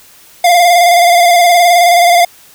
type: tone with vibrato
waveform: square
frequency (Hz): 698.5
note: F5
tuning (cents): 0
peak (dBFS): -5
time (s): 0.44-2.25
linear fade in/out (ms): 5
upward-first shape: square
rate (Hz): 19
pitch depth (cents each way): 32
effects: white hiss -41 dBFS RMS until 2.54 s